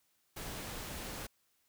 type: noise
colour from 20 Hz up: pink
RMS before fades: -43 dBFS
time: 0.36-1.27 s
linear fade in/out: 10 ms
effects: white hiss -75 dBFS RMS until 1.68 s